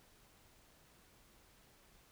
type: silence
effects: pink hiss -66 dBFS RMS until 2.11 s